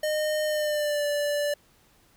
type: tone with pitch glide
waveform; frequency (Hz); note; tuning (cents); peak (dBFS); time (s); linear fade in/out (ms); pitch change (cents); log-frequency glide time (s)
square; 612 to 584; D#5 to D5; -29 to -10; -25; 0.03-1.54; 5; -81; 0.45-1.05
effects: pink hiss -61 dBFS RMS until 2.16 s